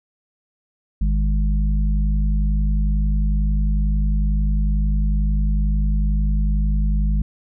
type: harmonic tone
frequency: 51.1 Hz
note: G#1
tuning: 27 cents flat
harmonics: 1 / 3 / 4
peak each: -16 / -26 / -28 dBFS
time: 1.01-7.22 s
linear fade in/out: 5 ms
effects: none